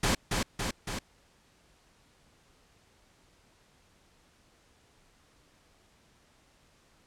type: noise with echo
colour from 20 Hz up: pink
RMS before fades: -26 dBFS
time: 0.03-0.15 s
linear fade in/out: 5 ms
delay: 280 ms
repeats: 3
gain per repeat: -3 dB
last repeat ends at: 0.99 s
effects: pink hiss -64 dBFS RMS until 7.06 s + low-pass 9000 Hz 12 dB/octave